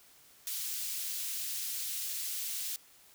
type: high-pass noise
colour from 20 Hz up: white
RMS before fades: -37 dBFS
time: 0.47-2.76 s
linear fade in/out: 0 ms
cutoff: 3200 Hz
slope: 12 dB/octave
effects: white hiss -60 dBFS RMS until 3.14 s